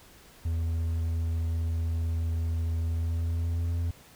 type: tone with pitch glide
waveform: triangle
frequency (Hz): 82.41 to 84.87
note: E2 to F2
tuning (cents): 0 to -49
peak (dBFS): -24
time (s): 0.45-3.91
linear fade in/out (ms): 5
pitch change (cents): +51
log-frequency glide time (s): 2.91-3.76
effects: pink hiss -54 dBFS RMS until 4.15 s